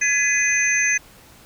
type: tone cluster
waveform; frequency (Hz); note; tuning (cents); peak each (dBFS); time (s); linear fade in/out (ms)
sine; 1688 / 2013 / 2485 / 6180; G#6 / B6 / D#7 / G8; +28 / +33 / -3 / -26; -22; 0.01-0.98; 10
effects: pink hiss -48 dBFS RMS until 1.45 s